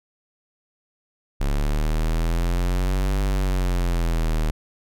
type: linear two-way sweep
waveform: square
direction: up then down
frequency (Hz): 34.65 to 49.03 to 38.2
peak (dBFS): -20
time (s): 1.4-4.51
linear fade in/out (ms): 10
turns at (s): 3.22
effects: none